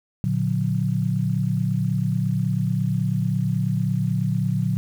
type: chord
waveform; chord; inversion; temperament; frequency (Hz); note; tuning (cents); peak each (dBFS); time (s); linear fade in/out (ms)
sine; Bb augmented; none; just; 116.54 / 145.68 / 182.1; Bb2 / D3 / F#3; 0 / -14 / -27; -24; 0.24-4.77; 0
effects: 8-bit